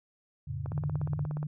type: chord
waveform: sine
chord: F augmented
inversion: none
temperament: equal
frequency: 87.31 / 110 / 138.59 Hz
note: F2 / A2 / C#3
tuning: 0 / 0 / 0 cents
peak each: -38 / -38 / -36 dBFS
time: 0.47-1.27 s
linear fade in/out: 10 ms
type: click train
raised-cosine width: 1 ms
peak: -27 dBFS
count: 14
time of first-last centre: 0.66-1.429 s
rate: 16.9 Hz
type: tone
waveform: sine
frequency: 150 Hz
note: D3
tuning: 37 cents sharp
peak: -31 dBFS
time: 0.72-1.47 s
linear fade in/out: 5 ms
effects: none